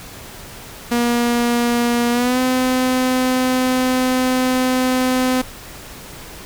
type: tone with pitch glide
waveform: sawtooth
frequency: 238.5 to 255.6 Hz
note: A#3 to C4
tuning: +40 to -40 cents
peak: -11 dBFS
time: 0.91-5.42 s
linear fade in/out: 10 ms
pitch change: +120 cents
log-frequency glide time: 2.11-2.4 s
effects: pink hiss -36 dBFS RMS until 6.45 s